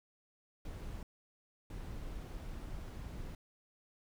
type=noise bursts at uneven times; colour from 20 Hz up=brown; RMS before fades=-44 dBFS; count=2; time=0.65-1.03 / 1.7-3.35 s; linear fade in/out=2 ms; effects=none